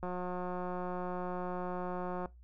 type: click train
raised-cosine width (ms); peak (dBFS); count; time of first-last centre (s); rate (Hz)
1; -25; 402; 0.03-2.258; 180
effects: noise-tail reverb RT60 0.2 s tail -21 dB re dry + added 60 Hz sine -53 dBFS peak until 2.43 s